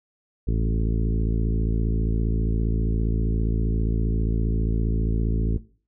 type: harmonic tone with a mistuned harmonic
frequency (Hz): 55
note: A1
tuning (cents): 0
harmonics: 1 / 2 / 3 / 4 / 5 / 6 / 7 / 8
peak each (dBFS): -21 / -27 / -31 / -33 / -35 / -37 / -38 / -39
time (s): 0.47-5.58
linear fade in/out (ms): 10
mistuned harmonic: 1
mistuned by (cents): -75
effects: noise-tail reverb RT60 0.4 s tail -18 dB re dry